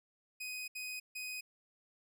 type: tone bursts at uneven times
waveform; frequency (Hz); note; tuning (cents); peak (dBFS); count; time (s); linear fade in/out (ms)
sawtooth; 2503; D#7; +10; -37; 3; 0.4-0.68 / 0.75-1 / 1.15-1.41; 10
effects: none